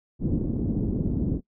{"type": "low-pass noise", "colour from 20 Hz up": "white", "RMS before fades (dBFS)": -26, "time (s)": [0.19, 1.41], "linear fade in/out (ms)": 50, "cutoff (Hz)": 300, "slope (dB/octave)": 24, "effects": ["noise-tail reverb RT60 0.1 s tail -22 dB re dry"]}